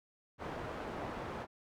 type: low-pass noise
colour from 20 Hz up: white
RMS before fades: -42 dBFS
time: 0.38-1.47 s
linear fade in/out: 50 ms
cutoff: 930 Hz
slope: 12 dB/octave
effects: none